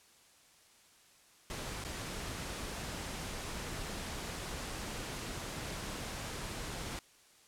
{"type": "noise with dropouts", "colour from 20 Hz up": "pink", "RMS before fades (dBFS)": -41, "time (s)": [1.5, 6.99], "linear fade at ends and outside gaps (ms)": 1, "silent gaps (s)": [1.84, 1.848], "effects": ["white hiss -63 dBFS RMS until 7.47 s", "low-pass 10000 Hz 12 dB/octave"]}